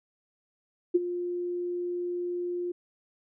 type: tone with ADSR envelope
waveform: sine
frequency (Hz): 352.9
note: F4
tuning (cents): +18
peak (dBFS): -16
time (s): 0.94-2.72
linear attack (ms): 14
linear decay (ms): 28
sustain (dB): -13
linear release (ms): 8
effects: none